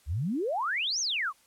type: exponential two-way sweep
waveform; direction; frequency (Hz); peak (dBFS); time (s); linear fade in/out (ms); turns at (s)
sine; up then down; 65.41 to 6560 to 1036; -27; 0.06-1.33; 50; 1
effects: white hiss -63 dBFS RMS until 1.46 s + low-pass 12000 Hz 12 dB/octave